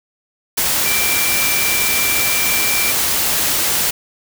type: tone in noise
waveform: sine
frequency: 2349 Hz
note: D7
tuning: in tune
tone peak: -20 dBFS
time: 0.85-2.92 s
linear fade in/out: 10 ms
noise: white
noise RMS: -17 dBFS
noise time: 0.57-3.91 s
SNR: -6 dB
effects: none